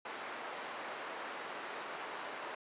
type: band-pass noise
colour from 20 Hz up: white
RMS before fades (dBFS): -44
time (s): 0.05-2.55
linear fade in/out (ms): 5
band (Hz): 400 to 1500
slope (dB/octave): 12
effects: resampled to 8000 Hz